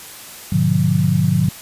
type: chord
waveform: sine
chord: G# diminished seventh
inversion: none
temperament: just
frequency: 103.83 / 124.59 / 149.51 / 179.41 Hz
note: G#2 / B2 / D3 / F3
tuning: 0 / +16 / +31 / +47 cents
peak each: -20 / -21 / -17 / -17 dBFS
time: 0.52-1.49 s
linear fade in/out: 5 ms
effects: white hiss -36 dBFS RMS until 1.61 s + resampled to 32000 Hz